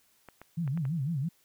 clicks, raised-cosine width 0.5 ms, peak -31 dBFS, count 5, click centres 0.287 / 0.416 / 0.677 / 0.775 / 0.853 s
sine tone with vibrato, 150 Hz, D3, 37 cents sharp, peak -28 dBFS, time 0.57-1.29 s, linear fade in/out 10 ms, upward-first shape sine, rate 6 Hz, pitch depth 250 cents each way
effects white hiss -67 dBFS RMS until 1.44 s

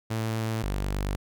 sawtooth tone pair in turn, 111.4 / 49.02 Hz, A2 / G1, +22 / +1 cents, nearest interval octave + major second, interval 1421 cents, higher first, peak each -23 dBFS, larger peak neither, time 0.1-0.63 / 0.63-1.16 s, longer neither, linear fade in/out 10 ms, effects none

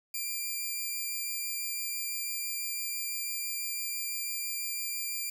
5% pulse tone, 2379 Hz, D7, 22 cents sharp, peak -23 dBFS, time 0.14-5.3 s, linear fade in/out 5 ms, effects none

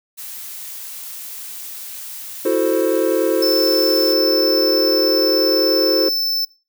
blue noise, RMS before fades -32 dBFS, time 0.17-4.14 s, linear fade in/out 20 ms
triangle chord, F# half-diminished seventh, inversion third, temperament equal, 329.6 / 370 / 440 / 523.3 Hz, E4 / F#4 / A4 / C5, 0 / 0 / 0 / 0 cents, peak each -18 dBFS, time 2.45-6.09 s, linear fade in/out 5 ms
square tone, 5290 Hz, E8, 5 cents sharp, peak -18 dBFS, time 3.42-6.45 s, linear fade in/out 5 ms
effects noise-tail reverb RT60 0.3 s tail -20 dB re dry

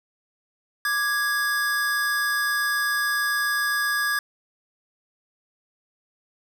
square tone pair together, 1179.7 / 1661.2 Hz, D6 / G#6, +7 / 0 cents, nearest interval tritone, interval 593 cents, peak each -30 / -23 dBFS, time 0.85-4.19 s, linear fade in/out 2 ms, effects none

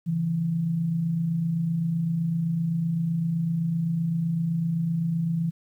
sine tone pair together, 138.68 / 166.5 Hz, C#3 / E3, +1 / +18 cents, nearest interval minor third, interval 317 cents, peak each -33 / -23 dBFS, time 0.06-5.51 s, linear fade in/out 20 ms, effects 10-bit

